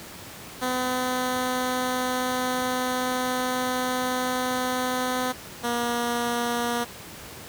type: tone pair in turn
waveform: 10% pulse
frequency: 253.2 / 238.4 Hz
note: B3 / A#3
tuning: +43 / +39 cents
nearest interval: minor second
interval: 104 cents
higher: first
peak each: -16 dBFS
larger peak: neither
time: 0.61-5.33 / 5.63-6.85 s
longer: first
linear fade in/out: 20 ms
effects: pink hiss -41 dBFS RMS until 7.48 s + high-pass 80 Hz 12 dB/octave